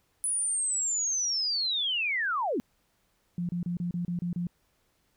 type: linear sweep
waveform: sine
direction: down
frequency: 10000 to 204.9 Hz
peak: -26 dBFS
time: 0.24-2.6 s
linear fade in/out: 0 ms
type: tone bursts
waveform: sine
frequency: 174.61 Hz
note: F3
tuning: in tune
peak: -28 dBFS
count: 8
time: 3.38-4.47 s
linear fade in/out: 2 ms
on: 110 ms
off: 30 ms
effects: pink hiss -71 dBFS RMS until 5.16 s